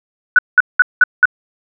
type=tone bursts; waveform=sine; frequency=1480 Hz; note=F#6; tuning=in tune; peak=-3 dBFS; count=5; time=0.36-1.255 s; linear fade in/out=2 ms; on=27 ms; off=190 ms; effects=none